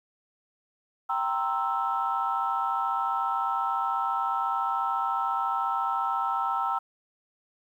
sine chord, C dominant seventh, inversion second, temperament equal, 784 / 932.3 / 1046.5 / 1318.5 Hz, G5 / Bb5 / C6 / E6, 0 / 0 / 0 / 0 cents, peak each -30 / -30 / -34 / -28 dBFS, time 1.09-6.79 s, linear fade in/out 10 ms, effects tanh soft clip ceiling -16 dBFS + 10-bit

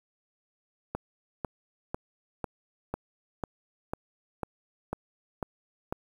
click train, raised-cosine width 1 ms, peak -17 dBFS, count 11, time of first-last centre 0.95-5.925 s, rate 2.01 Hz, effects 8-bit

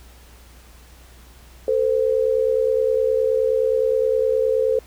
sine tone pair together, 446.4 / 516 Hz, A4 / C5, +25 / -24 cents, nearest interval minor third, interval 251 cents, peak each -19 dBFS, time 1.68-4.79 s, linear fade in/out 2 ms, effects added 60 Hz sine -45 dBFS peak until 4.86 s + pink hiss -50 dBFS RMS until 4.86 s

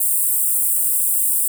pink high-pass noise, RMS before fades -18 dBFS, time 0-1.48 s, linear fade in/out 5 ms, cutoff 8000 Hz, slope 96 dB/octave, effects none

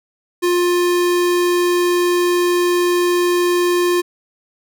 square tone, 352.9 Hz, F4, 18 cents sharp, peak -14 dBFS, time 0.42-4.02 s, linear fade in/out 20 ms, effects none

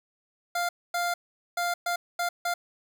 25% pulse tone bursts at uneven times, 698.5 Hz, F5, in tune, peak -22 dBFS, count 6, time 0.55-0.69 / 0.94-1.14 / 1.57-1.74 / 1.86-1.96 / 2.19-2.29 / 2.45-2.54 s, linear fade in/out 5 ms, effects none

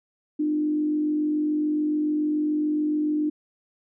sine tone with frequency modulation, 302 Hz, D4, 48 cents sharp, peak -21 dBFS, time 0.39-3.3 s, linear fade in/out 10 ms, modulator 47 Hz, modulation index 0.32, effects none

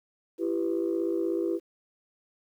sine chord, E minor, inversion none, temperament equal with one note detuned, 335.6 / 392 / 493.9 Hz, E4 / G4 / B4, +31 / 0 / 0 cents, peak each -27 / -30 / -33 dBFS, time 0.38-1.6 s, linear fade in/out 50 ms, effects tanh soft clip ceiling -18 dBFS + 10-bit

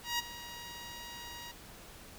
10% pulse tone with ADSR envelope, 951 Hz, A#5, 34 cents sharp, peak -21 dBFS, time 0.03-1.52 s, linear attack 160 ms, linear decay 17 ms, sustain -15 dB, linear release 11 ms, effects pink hiss -52 dBFS RMS until 2.18 s

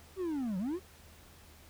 triangle linear two-way sweep, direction down then up, 392 to 175.5 to 392 Hz, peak -30 dBFS, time 0.16-0.8 s, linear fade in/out 50 ms, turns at 0.58 s, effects added 78 Hz sine -58 dBFS peak until 1.69 s + pink hiss -58 dBFS RMS until 1.69 s

